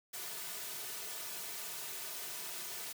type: noise with comb filter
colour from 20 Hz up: white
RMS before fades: -43 dBFS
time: 0.13-2.93 s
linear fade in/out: 10 ms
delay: 3.7 ms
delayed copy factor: -0.8
effects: high-pass 200 Hz 12 dB/octave